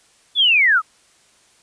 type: linear sweep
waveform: sine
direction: down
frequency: 3520 to 1187 Hz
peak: -11 dBFS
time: 0.35-0.82 s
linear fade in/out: 50 ms
effects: white hiss -55 dBFS RMS until 1.62 s + resampled to 22050 Hz